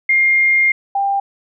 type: tone pair in turn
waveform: sine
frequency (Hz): 2120 / 794.1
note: C7 / G5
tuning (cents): +22 / +22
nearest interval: octave + perfect fourth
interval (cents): 1700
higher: first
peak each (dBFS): -10 / -14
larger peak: first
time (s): 0.09-0.72 / 0.95-1.2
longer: first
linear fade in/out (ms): 5
effects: none